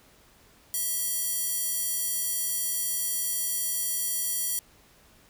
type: tone with high-pass filter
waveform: square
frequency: 648 Hz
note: E5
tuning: 30 cents flat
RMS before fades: -29 dBFS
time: 0.74-4.59 s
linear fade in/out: 0 ms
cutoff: 9700 Hz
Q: 0.83
effects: pink hiss -58 dBFS RMS until 5.29 s